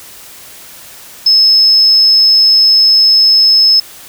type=tone; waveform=sine; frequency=5200 Hz; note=E8; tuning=24 cents flat; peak=-4 dBFS; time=1.26-3.8 s; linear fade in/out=5 ms; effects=white hiss -34 dBFS RMS until 4.08 s